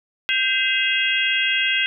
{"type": "tone cluster", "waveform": "sine", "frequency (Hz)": [1567, 2056, 2551, 2794, 3296], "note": ["G6", "C7", "D#7", "F7", "G#7"], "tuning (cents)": [-1, -31, 43, 0, -14], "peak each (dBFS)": -24, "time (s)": [0.29, 1.86], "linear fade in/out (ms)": 0, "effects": []}